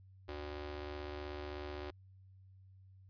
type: ring-modulated tone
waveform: sawtooth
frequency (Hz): 220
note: A3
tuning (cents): 0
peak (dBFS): -35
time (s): 0.28-1.91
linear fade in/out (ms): 10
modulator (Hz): 148
effects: added 95 Hz sine -57 dBFS peak until 3.09 s + resampled to 11025 Hz